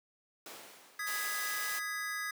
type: noise with exponential decay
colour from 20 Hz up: pink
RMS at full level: -44 dBFS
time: 0.46-1.71 s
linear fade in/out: 2 ms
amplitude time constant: 270 ms
type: chord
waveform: square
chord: G# minor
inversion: second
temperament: just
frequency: 1245.9 / 1661.2 / 1993.5 Hz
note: D#6 / G#6 / B6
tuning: +2 / 0 / +16 cents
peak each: -43 / -39 / -41 dBFS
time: 0.99-2.31 s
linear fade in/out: 5 ms
type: noise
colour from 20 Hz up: white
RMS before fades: -40 dBFS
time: 1.06-1.8 s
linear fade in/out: 20 ms
effects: high-pass 400 Hz 12 dB/octave